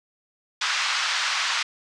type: band-pass noise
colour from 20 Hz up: pink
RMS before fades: -25 dBFS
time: 0.61-1.63 s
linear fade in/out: 5 ms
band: 1100 to 5800 Hz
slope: 24 dB/octave
effects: resampled to 22050 Hz